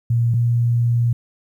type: tone pair in turn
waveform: sine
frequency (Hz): 117.6 / 118.69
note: A#2 / A#2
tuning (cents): +16 / +32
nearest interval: unison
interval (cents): 16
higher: second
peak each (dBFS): -14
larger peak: neither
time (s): 0.1-0.34 / 0.34-1.13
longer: second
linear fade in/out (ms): 5
effects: 9-bit